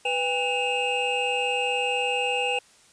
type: tone cluster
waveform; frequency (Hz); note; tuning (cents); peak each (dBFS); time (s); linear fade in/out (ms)
triangle; 496.1 / 805 / 2568 / 2792; B4 / G5 / E7 / F7; +8 / +46 / -46 / -1; -27; 0.05-2.59; 5
effects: white hiss -56 dBFS RMS until 2.92 s + resampled to 22050 Hz